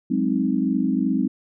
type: chord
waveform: sine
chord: Ab dominant seventh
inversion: third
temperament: equal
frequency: 185 / 207.7 / 261.6 / 311.1 Hz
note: Gb3 / Ab3 / C4 / Eb4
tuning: 0 / 0 / 0 / 0 cents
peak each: -26 / -24 / -22 / -26 dBFS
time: 0.1-1.28 s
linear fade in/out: 10 ms
effects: none